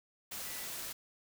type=tone in noise; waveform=sine; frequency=1975.5 Hz; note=B6; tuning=in tune; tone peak=-52 dBFS; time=0.45-0.68 s; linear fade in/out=10 ms; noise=white; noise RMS=-42 dBFS; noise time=0.31-0.93 s; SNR=-13 dB; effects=none